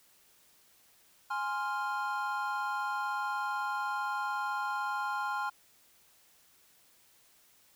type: chord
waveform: triangle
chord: F minor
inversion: first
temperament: equal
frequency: 830.6 / 1046.5 / 1396.9 Hz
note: Ab5 / C6 / F6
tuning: 0 / 0 / 0 cents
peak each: -34 dBFS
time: 1.3-5.5 s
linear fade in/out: 10 ms
effects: white hiss -64 dBFS RMS until 7.75 s